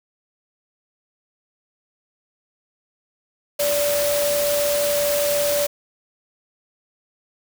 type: tone in noise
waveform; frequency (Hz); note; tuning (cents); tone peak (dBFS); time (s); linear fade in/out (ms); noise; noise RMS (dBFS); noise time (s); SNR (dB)
sine; 580; D5; -22; -19; 3.59-5.67; 10; white; -25; 3.59-5.67; +3
effects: none